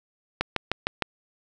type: click train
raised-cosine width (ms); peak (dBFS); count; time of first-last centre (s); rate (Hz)
0.3; -7; 5; 0.41-1.023; 6.53
effects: none